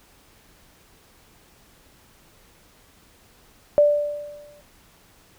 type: tone with exponential decay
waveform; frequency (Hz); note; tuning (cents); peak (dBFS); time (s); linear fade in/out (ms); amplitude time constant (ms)
sine; 587.3; D5; 0; -10; 3.78-4.61; 0; 180
effects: pink hiss -55 dBFS RMS until 5.38 s